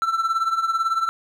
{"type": "tone with tremolo", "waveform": "triangle", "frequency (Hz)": 1337, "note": "E6", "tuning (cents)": 24, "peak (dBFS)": -14, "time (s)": [0.02, 1.09], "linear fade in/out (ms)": 0, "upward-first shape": "triangle", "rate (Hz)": 18, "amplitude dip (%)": 80, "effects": []}